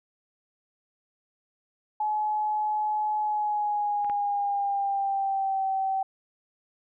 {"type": "tone with pitch glide", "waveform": "sine", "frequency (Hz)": [850, 770.5], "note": ["G#5", "G5"], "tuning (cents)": [40, -30], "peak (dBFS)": -24, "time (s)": [2, 6.03], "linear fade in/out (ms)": 5, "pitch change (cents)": -170, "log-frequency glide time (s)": [3.19, 5.66]}
{"type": "clicks", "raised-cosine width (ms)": 0.5, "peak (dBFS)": [-31, -24], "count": 2, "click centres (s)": [4.046, 4.098]}
{"effects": []}